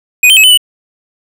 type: tone with pitch steps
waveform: square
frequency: 2486 / 3111 / 2571 / 3021 / 2963 Hz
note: D#7 / G7 / E7 / F#7 / F#7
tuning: -2 / -14 / -44 / +35 / +2 cents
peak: -3 dBFS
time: 0.23-0.575 s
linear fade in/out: 5 ms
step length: 69 ms
effects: none